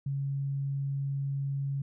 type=tone; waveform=sine; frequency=138.59 Hz; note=C#3; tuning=in tune; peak=-29 dBFS; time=0.06-1.82 s; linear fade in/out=5 ms; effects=none